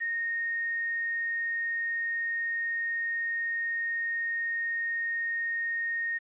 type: tone with quantisation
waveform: sine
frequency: 1852 Hz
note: A#6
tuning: 12 cents flat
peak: -28 dBFS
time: 0-6.19 s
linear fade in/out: 20 ms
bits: 9
effects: resampled to 8000 Hz